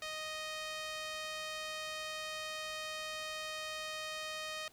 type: tone with band-pass filter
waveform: sawtooth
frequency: 622.3 Hz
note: D#5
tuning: in tune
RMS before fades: -42 dBFS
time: 0.02-4.68 s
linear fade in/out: 2 ms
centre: 3400 Hz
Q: 0.73
effects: pink hiss -64 dBFS RMS until 4.72 s